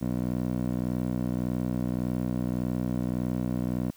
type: tone with band-pass filter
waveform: 15% pulse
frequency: 61.74 Hz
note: B1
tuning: in tune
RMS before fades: -29 dBFS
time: 0.01-3.91 s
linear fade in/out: 10 ms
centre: 260 Hz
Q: 1.1
effects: white hiss -58 dBFS RMS until 3.96 s